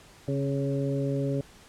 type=harmonic tone with a mistuned harmonic; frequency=139 Hz; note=C#3; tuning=5 cents sharp; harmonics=1 / 2 / 3 / 4; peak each=-28 / -31 / -33 / -34 dBFS; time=0.28-1.41 s; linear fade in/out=2 ms; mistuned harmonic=2; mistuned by=-23 cents; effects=pink hiss -53 dBFS RMS until 1.68 s + low-pass 10000 Hz 12 dB/octave